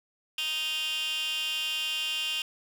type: tone with high-pass filter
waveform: 15% pulse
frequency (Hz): 311.1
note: D#4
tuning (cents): 0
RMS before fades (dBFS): -31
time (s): 0.38-2.42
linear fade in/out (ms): 2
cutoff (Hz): 2800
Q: 5.1
effects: none